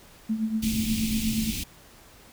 sine tone with tremolo, 220 Hz, A3, in tune, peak -21 dBFS, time 0.29-1.51 s, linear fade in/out 10 ms, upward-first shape triangle, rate 8.4 Hz, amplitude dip 75%
pink band-stop noise, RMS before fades -31 dBFS, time 0.62-1.64 s, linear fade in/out 10 ms, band 310 to 2300 Hz, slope 48 dB/octave
effects pink hiss -52 dBFS RMS until 2.32 s

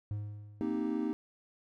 triangle tone with exponential decay, 104.1 Hz, G#2, 5 cents sharp, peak -30 dBFS, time 0.11-1.08 s, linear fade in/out 0 ms, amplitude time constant 210 ms
triangle chord, C minor seventh, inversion third, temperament equal, 233.1 / 261.6 / 311.1 / 392 Hz, Bb3 / C4 / Eb4 / G4, 0 / 0 / 0 / 0 cents, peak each -34 / -35 / -32 / -38 dBFS, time 0.61-1.13 s, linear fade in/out 0 ms
effects none

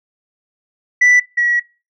sine tone pair in turn, 1975.5 / 1922.6 Hz, B6 / B6, 0 / -47 cents, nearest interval unison, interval 47 cents, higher first, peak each -5 / -11 dBFS, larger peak first, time 1.01-1.2 / 1.37-1.6 s, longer second, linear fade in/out 10 ms, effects noise-tail reverb RT60 0.3 s tail -21 dB re dry + tanh soft clip ceiling -6 dBFS

